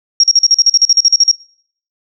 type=tone bursts; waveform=sine; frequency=5588 Hz; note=F8; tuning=in tune; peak=-4 dBFS; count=15; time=0.2-1.314 s; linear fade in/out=2 ms; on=36 ms; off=41 ms; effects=noise-tail reverb RT60 0.6 s tail -25 dB re dry